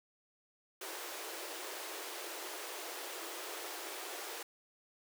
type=high-pass noise; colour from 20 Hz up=pink; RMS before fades=-44 dBFS; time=0.81-4.43 s; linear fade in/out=5 ms; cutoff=320 Hz; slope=96 dB/octave; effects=none